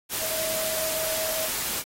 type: tone in noise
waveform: sine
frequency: 638 Hz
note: D#5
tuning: 43 cents sharp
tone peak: -31 dBFS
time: 0.19-1.49 s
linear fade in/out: 50 ms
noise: white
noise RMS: -29 dBFS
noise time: 0.09-1.84 s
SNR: -5 dB
effects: AAC 48 kbps